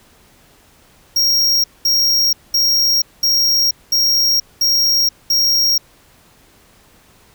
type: tone bursts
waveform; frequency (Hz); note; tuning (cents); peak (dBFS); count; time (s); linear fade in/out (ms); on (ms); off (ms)
square; 5588; F8; 0; -12; 7; 1.16-5.78; 5; 480; 210
effects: pink hiss -50 dBFS RMS until 7.34 s